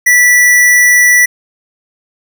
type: tone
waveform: square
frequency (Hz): 1961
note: B6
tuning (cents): -13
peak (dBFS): -5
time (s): 0.06-1.26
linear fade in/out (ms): 10
effects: none